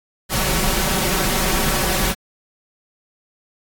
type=noise with comb filter; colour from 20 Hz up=pink; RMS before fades=-19 dBFS; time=0.29-2.15 s; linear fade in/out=50 ms; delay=5.3 ms; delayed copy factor=+0.7; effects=AAC 64 kbps